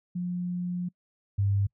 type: tone pair in turn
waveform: sine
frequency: 177.9 / 99.84 Hz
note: F3 / G2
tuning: +32 / +32 cents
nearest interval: minor seventh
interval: 1000 cents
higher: first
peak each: -28 / -22 dBFS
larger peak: second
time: 0.15-0.89 / 1.38-1.67 s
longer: first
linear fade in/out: 10 ms
effects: noise-tail reverb RT60 0.1 s tail -26 dB re dry